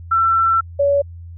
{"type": "tone pair in turn", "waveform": "sine", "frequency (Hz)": [1343, 565.6], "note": ["E6", "C#5"], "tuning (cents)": [32, 35], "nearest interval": "octave + minor third", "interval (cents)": 1497, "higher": "first", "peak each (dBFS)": -12, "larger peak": "neither", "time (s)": [[0.11, 0.61], [0.79, 1.02]], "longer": "first", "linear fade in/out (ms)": 10, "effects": ["added 85 Hz sine -32 dBFS peak until 1.37 s"]}